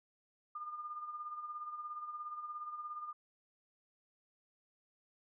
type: tone with tremolo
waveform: sine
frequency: 1211 Hz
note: D#6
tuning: 47 cents flat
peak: -39 dBFS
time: 0.55-3.13 s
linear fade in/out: 5 ms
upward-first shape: sine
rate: 17 Hz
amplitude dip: 55%
effects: none